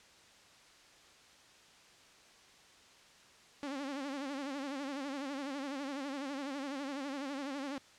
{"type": "tone with vibrato", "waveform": "sawtooth", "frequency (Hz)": 277.2, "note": "C#4", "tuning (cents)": 0, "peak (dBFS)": -34, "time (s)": [3.63, 7.78], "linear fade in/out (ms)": 0, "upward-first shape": "sine", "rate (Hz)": 12, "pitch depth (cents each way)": 96, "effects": ["white hiss -60 dBFS RMS until 7.98 s", "low-pass 6000 Hz 12 dB/octave"]}